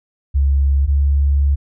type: tone pair in turn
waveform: sine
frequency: 69.3 / 70.43 Hz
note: C#2 / C#2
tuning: 0 / +28 cents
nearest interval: unison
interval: 28 cents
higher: second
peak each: -11 dBFS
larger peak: neither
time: 0.34-0.87 / 0.87-1.56 s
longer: second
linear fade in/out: 20 ms
effects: none